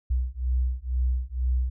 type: beating tone pair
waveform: sine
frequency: 61.74 / 63.84 Hz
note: B1 / C2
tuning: 0 / -42 cents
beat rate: 2.1 Hz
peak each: -26 dBFS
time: 0.1-1.7 s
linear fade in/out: 10 ms
effects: none